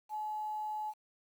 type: tone with quantisation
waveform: sine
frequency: 854 Hz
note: G#5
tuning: 48 cents sharp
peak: -35 dBFS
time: 0.09-0.94 s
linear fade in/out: 50 ms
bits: 10
effects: none